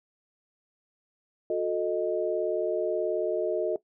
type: chord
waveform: sine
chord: D# diminished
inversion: first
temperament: equal with one note detuned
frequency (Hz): 361.5 / 440 / 622.3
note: F#4 / A4 / D#5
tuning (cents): -40 / 0 / 0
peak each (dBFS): -29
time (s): 1.5-3.76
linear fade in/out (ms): 2
effects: noise-tail reverb RT60 0.1 s tail -17 dB re dry